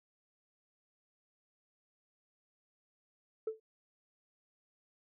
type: tone with exponential decay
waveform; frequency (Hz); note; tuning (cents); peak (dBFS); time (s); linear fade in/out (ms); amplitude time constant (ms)
sine; 440; A4; 0; -28; 3.47-3.6; 5; 27
effects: tanh soft clip ceiling -29 dBFS

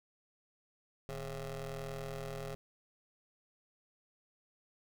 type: ring-modulated tone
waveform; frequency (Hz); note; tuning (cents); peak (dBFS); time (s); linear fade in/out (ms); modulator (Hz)
20% pulse; 130.81; C3; 0; -32; 1.09-2.55; 0; 282
effects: none

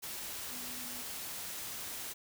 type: tone in noise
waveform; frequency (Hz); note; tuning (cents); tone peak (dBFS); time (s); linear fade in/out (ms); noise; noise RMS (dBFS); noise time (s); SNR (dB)
sine; 246.9; B3; 0; -51; 0.51-1.03; 20; white; -42; 0.02-2.14; -12
effects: none

